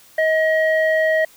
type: tone with low-pass filter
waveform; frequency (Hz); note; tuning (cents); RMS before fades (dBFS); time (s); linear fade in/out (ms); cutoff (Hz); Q
square; 633; D#5; +30; -17; 0.18-1.25; 5; 1600; 9.5
effects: white hiss -49 dBFS RMS until 1.36 s